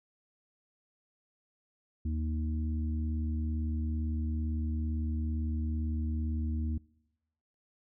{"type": "harmonic tone", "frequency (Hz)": 77.78, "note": "D#2", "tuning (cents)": 0, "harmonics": [1, 3, 4], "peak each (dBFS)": [-30, -38, -45], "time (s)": [2.05, 6.78], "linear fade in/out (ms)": 5, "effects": ["noise-tail reverb RT60 1.0 s tail -25 dB re dry"]}